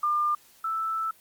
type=tone pair in turn; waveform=sine; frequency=1200 / 1319.4 Hz; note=D6 / E6; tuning=+37 / +1 cents; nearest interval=major second; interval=164 cents; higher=second; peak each=-22 / -26 dBFS; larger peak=first; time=0.03-0.35 / 0.64-1.11 s; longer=second; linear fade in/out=5 ms; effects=white hiss -57 dBFS RMS until 1.2 s + Opus 48 kbps

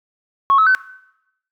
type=tone with pitch steps; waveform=sine; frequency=1100 / 1293.1 / 1520.1 Hz; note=C#6 / E6 / F#6; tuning=-14 / -34 / +46 cents; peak=-9 dBFS; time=0.5-0.749 s; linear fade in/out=0 ms; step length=83 ms; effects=noise-tail reverb RT60 0.8 s tail -18 dB re dry + tanh soft clip ceiling -5 dBFS

